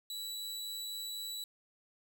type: tone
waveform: sawtooth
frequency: 3938 Hz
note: B7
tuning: 6 cents flat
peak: -36 dBFS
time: 0.1-1.44 s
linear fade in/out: 2 ms
effects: none